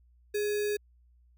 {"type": "tone with sample-and-hold", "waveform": "sine", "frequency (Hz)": 415.3, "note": "G#4", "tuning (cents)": 0, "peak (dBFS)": -27, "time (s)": [0.34, 0.77], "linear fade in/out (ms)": 10, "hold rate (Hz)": 2100, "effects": ["added 60 Hz sine -59 dBFS peak until 1.37 s"]}